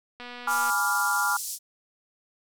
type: click train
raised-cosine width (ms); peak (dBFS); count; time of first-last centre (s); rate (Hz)
0.3; -25; 123; 0.2-0.7; 244
type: band-pass noise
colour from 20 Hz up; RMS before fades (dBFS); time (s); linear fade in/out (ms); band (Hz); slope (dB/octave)
pink; -34; 0.47-1.59; 50; 5500 to 14000; 24
type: chord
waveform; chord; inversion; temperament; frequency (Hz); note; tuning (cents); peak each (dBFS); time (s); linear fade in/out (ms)
sine; G# diminished seventh; none; equal; 830.6 / 987.8 / 1174.7 / 1396.9; G#5 / B5 / D6 / F6; 0 / 0 / 0 / 0; -30 / -30 / -30 / -25; 0.47-1.37; 5
effects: none